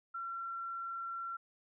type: tone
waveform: sine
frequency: 1361 Hz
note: F6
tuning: 45 cents flat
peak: -38 dBFS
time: 0.14-1.37 s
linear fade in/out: 10 ms
effects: none